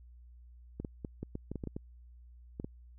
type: clicks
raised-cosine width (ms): 3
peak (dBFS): -25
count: 12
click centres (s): 0.8 / 0.848 / 1.048 / 1.23 / 1.354 / 1.516 / 1.557 / 1.638 / 1.673 / 1.765 / 2.599 / 2.645
effects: added 60 Hz sine -52 dBFS peak until 2.98 s